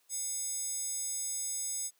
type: tone with high-pass filter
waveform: square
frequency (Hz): 720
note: F#5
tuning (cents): -47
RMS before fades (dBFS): -36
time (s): 0.09-1.91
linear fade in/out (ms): 50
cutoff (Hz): 7500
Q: 5.9
effects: white hiss -71 dBFS RMS until 1.99 s + high-pass 300 Hz 12 dB/octave